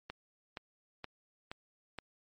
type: click train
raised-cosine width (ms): 0.3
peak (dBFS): -25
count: 5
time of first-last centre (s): 0.1-1.987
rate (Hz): 2.12
effects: MP3 48 kbps